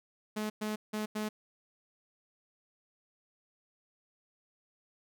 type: tone bursts at uneven times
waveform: sawtooth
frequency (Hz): 213.5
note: G#3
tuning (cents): +48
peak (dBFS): -29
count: 4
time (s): 0.36-0.5 / 0.61-0.76 / 0.93-1.06 / 1.15-1.29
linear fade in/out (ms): 10
effects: none